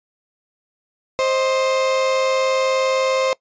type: tone pair together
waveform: 35% pulse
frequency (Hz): 526 / 625.5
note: C5 / D#5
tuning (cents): +9 / +9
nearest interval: minor third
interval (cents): 300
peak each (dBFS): -15 / -25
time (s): 1.19-3.33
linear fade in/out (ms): 0
effects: noise-tail reverb RT60 0.1 s tail -22 dB re dry + resampled to 16000 Hz